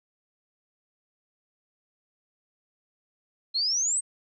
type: exponential sweep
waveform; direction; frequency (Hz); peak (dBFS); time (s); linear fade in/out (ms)
sine; up; 4114 to 8490; -23; 3.54-4.01; 20
effects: none